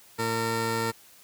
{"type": "tone pair together", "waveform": "15% pulse", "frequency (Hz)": [114.05, 456.2], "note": ["A#2", "A#4"], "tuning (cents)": [-37, -37], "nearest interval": "2 octaves", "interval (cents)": 2400, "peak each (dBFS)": [-24, -22], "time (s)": [0.18, 0.92], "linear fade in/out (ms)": 20, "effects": ["white hiss -54 dBFS RMS until 1.23 s", "high-pass 60 Hz 12 dB/octave"]}